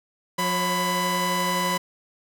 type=tone cluster; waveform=sawtooth; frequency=179.1 / 549 / 997 Hz; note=F3 / C#5 / B5; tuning=+44 / -17 / +16 cents; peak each=-24 / -28 / -20 dBFS; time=0.38-1.78 s; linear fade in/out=10 ms; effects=none